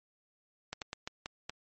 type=slowing click train; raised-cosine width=0.2 ms; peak=-20 dBFS; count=6; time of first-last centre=0.73-1.496 s; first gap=88 ms; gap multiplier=1.28; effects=MP3 32 kbps